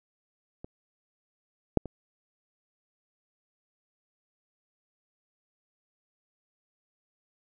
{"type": "clicks", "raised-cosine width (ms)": 2, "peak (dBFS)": [-27, -7, -24], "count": 3, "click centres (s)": [0.645, 1.773, 1.857], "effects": []}